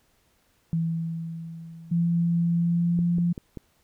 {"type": "tone with exponential decay", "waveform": "sine", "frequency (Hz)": 164.8, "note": "E3", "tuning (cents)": 0, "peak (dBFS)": -21, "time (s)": [0.73, 2.99], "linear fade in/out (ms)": 0, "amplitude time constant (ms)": 490}
{"type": "tone with pitch glide", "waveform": "sine", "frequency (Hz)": [170, 172.77], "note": ["F3", "F3"], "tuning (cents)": [-46, -18], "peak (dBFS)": -20, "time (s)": [1.91, 3.33], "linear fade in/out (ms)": 10, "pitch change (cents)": 28, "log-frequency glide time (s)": [2.54, 3.08]}
{"type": "click train", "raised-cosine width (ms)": 3, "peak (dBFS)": -22, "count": 4, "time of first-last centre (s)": [2.99, 3.573], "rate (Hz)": 5.15}
{"effects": ["pink hiss -66 dBFS RMS until 3.83 s"]}